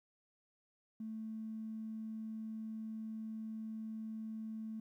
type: tone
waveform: triangle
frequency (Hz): 220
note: A3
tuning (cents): 0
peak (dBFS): -37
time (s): 1-4.8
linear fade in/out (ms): 5
effects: tanh soft clip ceiling -39 dBFS + 13-bit